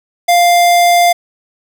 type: tone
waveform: square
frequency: 698.5 Hz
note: F5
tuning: in tune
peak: -7 dBFS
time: 0.28-1.13 s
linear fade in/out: 10 ms
effects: 7-bit